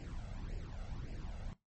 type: noise with flanger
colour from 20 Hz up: brown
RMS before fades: -43 dBFS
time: 0-1.53 s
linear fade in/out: 0 ms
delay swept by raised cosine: 0.4 to 1.5 ms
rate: 1.8 Hz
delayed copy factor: +0.7
effects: noise-tail reverb RT60 0.2 s tail -19 dB re dry + MP3 32 kbps